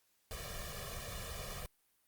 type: noise with comb filter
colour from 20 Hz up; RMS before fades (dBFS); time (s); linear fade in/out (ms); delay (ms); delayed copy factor
pink; -44; 0.31-1.66; 0; 1.7; +1
effects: white hiss -75 dBFS RMS until 2.07 s + Opus 48 kbps